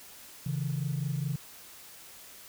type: tone pair together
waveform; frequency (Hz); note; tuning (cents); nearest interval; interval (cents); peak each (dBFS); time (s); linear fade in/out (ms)
sine; 136.2 / 160.99; C#3 / E3; -30 / -41; minor third; 289; -30 / -32; 0.46-1.36; 5
effects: tanh soft clip ceiling -23 dBFS + white hiss -50 dBFS RMS until 2.48 s